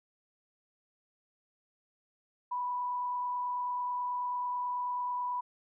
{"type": "tone with frequency modulation", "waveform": "sine", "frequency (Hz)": 986, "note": "B5", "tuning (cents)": -3, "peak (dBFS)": -31, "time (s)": [2.51, 5.41], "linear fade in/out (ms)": 10, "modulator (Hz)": 29.2, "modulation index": 0.36, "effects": []}